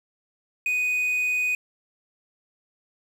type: tone with quantisation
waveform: triangle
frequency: 2489 Hz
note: D#7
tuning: in tune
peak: -20 dBFS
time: 0.66-1.55 s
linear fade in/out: 2 ms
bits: 8
effects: none